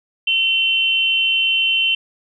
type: tone pair together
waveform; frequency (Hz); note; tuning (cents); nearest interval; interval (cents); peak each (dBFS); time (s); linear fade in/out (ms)
sine; 2727 / 3079; F7 / G7; -42 / -32; major second; 210; -17; 0.27-1.95; 5
effects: none